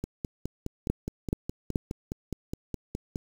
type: two click trains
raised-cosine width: 3 ms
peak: -19 / -12 dBFS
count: 16 / 3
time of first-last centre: 0.04-3.159 / 0.9-1.758 s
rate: 4.81 / 2.33 Hz
effects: 7-bit